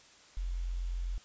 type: tone with quantisation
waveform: sine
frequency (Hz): 43.87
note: F1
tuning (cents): +9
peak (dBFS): -32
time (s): 0.37-1.18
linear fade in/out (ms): 0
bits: 10
effects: white hiss -58 dBFS RMS until 1.24 s + resampled to 16000 Hz